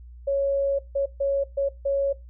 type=tone bursts at uneven times; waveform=sine; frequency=554.4 Hz; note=C#5; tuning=in tune; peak=-20 dBFS; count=5; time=0.27-0.79 / 0.95-1.06 / 1.2-1.44 / 1.57-1.69 / 1.85-2.13 s; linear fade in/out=10 ms; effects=noise-tail reverb RT60 0.2 s tail -18 dB re dry + added 60 Hz sine -41 dBFS peak until 2.29 s